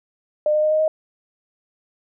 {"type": "tone with pitch steps", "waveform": "sine", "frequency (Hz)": [604, 609.6, 615.3, 621, 626.7], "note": ["D5", "D#5", "D#5", "D#5", "D#5"], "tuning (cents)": [48, -36, -19, -3, 12], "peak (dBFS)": -15, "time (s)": [0.46, 0.88], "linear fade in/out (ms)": 2, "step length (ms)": 84, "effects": []}